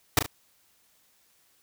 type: noise with echo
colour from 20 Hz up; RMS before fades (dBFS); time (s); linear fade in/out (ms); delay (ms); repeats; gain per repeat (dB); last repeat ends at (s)
pink; -19; 0.17-0.19; 2; 36; 2; -8; 0.262
effects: white hiss -65 dBFS RMS until 1.62 s